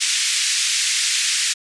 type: band-pass noise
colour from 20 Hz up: white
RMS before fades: -20 dBFS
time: 0-1.54 s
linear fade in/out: 20 ms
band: 1900 to 8100 Hz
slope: 24 dB/octave
effects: resampled to 24000 Hz